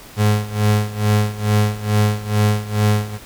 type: tone with tremolo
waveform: 35% pulse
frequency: 105.3 Hz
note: G#2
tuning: 24 cents sharp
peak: -10 dBFS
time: 0.16-3.19 s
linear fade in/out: 50 ms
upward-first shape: sine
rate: 2.3 Hz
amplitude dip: 85%
effects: pink hiss -40 dBFS RMS until 3.25 s